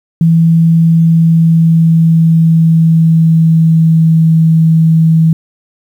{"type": "tone with pitch glide", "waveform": "sine", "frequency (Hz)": [164.81, 161.6], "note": ["E3", "E3"], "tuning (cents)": [0, -34], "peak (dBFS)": -4, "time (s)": [0.21, 5.33], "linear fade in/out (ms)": 2, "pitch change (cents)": -34, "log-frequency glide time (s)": [0.74, 4.34], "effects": ["7-bit"]}